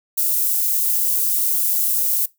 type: high-pass noise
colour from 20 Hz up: white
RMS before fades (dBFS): -19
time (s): 0.17-2.26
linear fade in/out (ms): 10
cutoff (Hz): 12000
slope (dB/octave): 12
effects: noise-tail reverb RT60 0.2 s tail -21 dB re dry